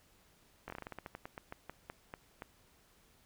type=slowing click train; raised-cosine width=0.5 ms; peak=-28 dBFS; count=18; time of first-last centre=0.68-2.421 s; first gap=20 ms; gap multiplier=1.18; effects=pink hiss -67 dBFS RMS until 3.25 s